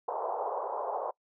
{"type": "band-pass noise", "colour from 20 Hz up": "white", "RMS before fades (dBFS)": -34, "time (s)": [0.08, 1.11], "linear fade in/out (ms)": 5, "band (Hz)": [440, 1000], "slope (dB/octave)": 48, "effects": ["noise-tail reverb RT60 0.1 s tail -23 dB re dry"]}